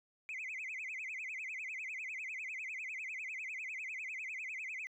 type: tone with vibrato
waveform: sine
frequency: 2293 Hz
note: D7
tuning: 42 cents flat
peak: -38 dBFS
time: 0.29-4.87 s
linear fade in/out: 0 ms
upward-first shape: sine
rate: 10 Hz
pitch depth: 230 cents each way
effects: tanh soft clip ceiling -38 dBFS